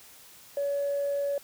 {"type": "tone", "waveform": "sine", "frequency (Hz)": 566, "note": "C#5", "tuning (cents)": 36, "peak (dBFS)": -25, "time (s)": [0.57, 1.38], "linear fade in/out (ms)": 2, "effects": ["tanh soft clip ceiling -22 dBFS", "white hiss -52 dBFS RMS until 1.43 s"]}